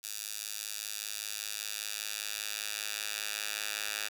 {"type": "tone with high-pass filter sweep", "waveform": "10% pulse", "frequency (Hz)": 105.1, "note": "G#2", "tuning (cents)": 21, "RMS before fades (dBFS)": -38, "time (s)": [0.03, 4.09], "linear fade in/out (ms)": 20, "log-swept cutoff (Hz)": [5300, 2200], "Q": 0.78, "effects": []}